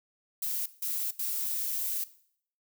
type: noise bursts at uneven times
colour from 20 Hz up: violet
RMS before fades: -32 dBFS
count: 3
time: 0.42-0.66 / 0.82-1.11 / 1.19-2.04 s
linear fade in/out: 5 ms
effects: noise-tail reverb RT60 0.6 s tail -17 dB re dry